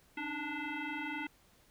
sine tone with frequency modulation, 870 Hz, A5, 20 cents flat, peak -36 dBFS, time 0.17-1.27 s, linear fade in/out 5 ms, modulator 588 Hz, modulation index 3, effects pink hiss -66 dBFS RMS until 1.7 s

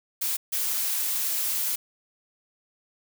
blue noise bursts at uneven times, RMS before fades -27 dBFS, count 2, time 0.21-0.37 / 0.52-1.76 s, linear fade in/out 10 ms, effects none

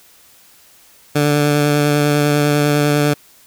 15% pulse tone with vibrato, 146.83 Hz, D3, in tune, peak -6 dBFS, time 1.15-3.14 s, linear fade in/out 10 ms, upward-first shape sine, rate 10 Hz, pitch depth 14 cents each way, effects white hiss -48 dBFS RMS until 3.46 s

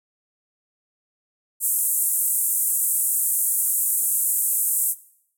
pink band-pass noise, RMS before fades -22 dBFS, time 1.6-4.95 s, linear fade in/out 50 ms, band 8100 to 15000 Hz, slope 48 dB/octave, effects noise-tail reverb RT60 0.7 s tail -19 dB re dry

